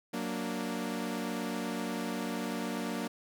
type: chord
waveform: sawtooth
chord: Gb augmented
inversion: none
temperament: equal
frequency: 185 / 233.1 / 293.7 Hz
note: Gb3 / Bb3 / D4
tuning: 0 / 0 / 0 cents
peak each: -35 / -32 / -35 dBFS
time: 0.13-3.08 s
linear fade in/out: 10 ms
effects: none